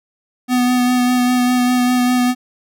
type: tone with vibrato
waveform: square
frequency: 248.5 Hz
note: B3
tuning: 11 cents sharp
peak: -13 dBFS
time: 0.48-2.35 s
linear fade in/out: 50 ms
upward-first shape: sine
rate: 5 Hz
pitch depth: 16 cents each way
effects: none